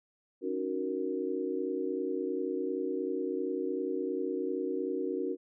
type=chord; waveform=sine; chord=D# minor seventh; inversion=third; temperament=equal with one note detuned; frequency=277.2 / 307.2 / 370 / 466.2 Hz; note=C#4 / D#4 / F#4 / A#4; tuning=0 / -22 / 0 / 0 cents; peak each=-37 / -38 / -34 / -36 dBFS; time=0.41-5.37 s; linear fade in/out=50 ms; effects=none